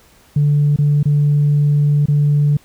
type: tone with dropouts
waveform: sine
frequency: 146.2 Hz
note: D3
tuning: 7 cents flat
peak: -9 dBFS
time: 0.36-2.57 s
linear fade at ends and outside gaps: 5 ms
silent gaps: 0.762-0.786 / 1.03-1.055 / 2.058-2.083 s
effects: tanh soft clip ceiling -7 dBFS + pink hiss -50 dBFS RMS until 2.64 s